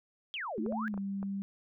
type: exponential two-way sweep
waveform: sine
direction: down then up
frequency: 3383 to 293.7 to 1726 Hz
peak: -35 dBFS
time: 0.34-0.88 s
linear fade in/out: 0 ms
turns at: 0.61 s
type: tone with pitch glide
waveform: sine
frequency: 220 to 197.13 Hz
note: A3 to G3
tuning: 0 to +10 cents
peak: -33 dBFS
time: 0.58-1.42 s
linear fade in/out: 0 ms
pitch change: -190 cents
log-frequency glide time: 0.86-0.97 s
type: clicks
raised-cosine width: 1 ms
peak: -30 dBFS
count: 5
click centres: 0.663 / 0.724 / 0.941 / 0.977 / 1.229 s
effects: none